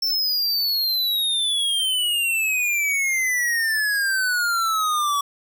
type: exponential sweep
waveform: square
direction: down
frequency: 5400 to 1130 Hz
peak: -20 dBFS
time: 0.02-5.21 s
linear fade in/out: 5 ms
effects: none